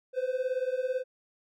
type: beating tone pair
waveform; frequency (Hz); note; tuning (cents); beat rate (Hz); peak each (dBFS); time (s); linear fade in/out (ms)
triangle; 504 / 522; B4 / C5; +35 / -4; 18; -29; 0.13-1.04; 50
effects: none